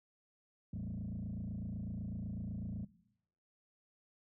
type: tone with frequency modulation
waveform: sine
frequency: 146.83 Hz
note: D3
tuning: in tune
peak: -37 dBFS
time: 0.73-2.85 s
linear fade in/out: 5 ms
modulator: 28 Hz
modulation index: 2.8
effects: noise-tail reverb RT60 0.8 s tail -20 dB re dry + tanh soft clip ceiling -36 dBFS